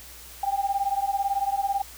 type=beating tone pair; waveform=sine; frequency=785 / 803 Hz; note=G5 / G5; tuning=+2 / +41 cents; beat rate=18 Hz; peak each=-26 dBFS; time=0.43-1.82 s; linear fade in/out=5 ms; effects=added 60 Hz sine -49 dBFS peak until 1.97 s + white hiss -45 dBFS RMS until 1.97 s